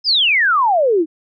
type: exponential sweep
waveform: sine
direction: down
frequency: 5274 to 300 Hz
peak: -11 dBFS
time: 0.04-1.06 s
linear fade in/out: 50 ms
effects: none